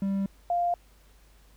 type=tone pair in turn; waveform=triangle / sine; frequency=196 / 698.5 Hz; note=G3 / F5; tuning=0 / 0 cents; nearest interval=octave + minor seventh; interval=2200 cents; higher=second; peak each=-23 dBFS; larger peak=neither; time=0.02-0.26 / 0.5-0.74 s; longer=neither; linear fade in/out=2 ms; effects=added 50 Hz sine -55 dBFS peak until 1.56 s + pink hiss -62 dBFS RMS until 1.56 s

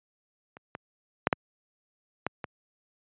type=clicks; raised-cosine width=0.5 ms; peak=-30 / -21 / -6 / -6 / -12 / -18 dBFS; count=6; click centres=0.569 / 0.751 / 1.271 / 1.328 / 2.266 / 2.442 s; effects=high-pass 100 Hz 12 dB/octave + resampled to 8000 Hz

